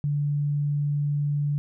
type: tone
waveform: sine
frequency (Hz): 145.4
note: D3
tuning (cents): -17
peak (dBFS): -22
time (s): 0.04-1.58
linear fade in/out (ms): 0
effects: none